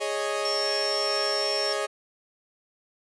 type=chord; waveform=sawtooth; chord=Ab suspended fourth; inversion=none; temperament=equal; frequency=415.3 / 554.4 / 622.3 Hz; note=Ab4 / Db5 / Eb5; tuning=0 / 0 / 0 cents; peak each=-27 dBFS; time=0-1.87 s; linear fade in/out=20 ms
type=tone; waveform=sine; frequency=5430 Hz; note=F8; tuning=50 cents flat; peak=-27 dBFS; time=0.45-1.73 s; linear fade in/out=2 ms
effects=resampled to 24000 Hz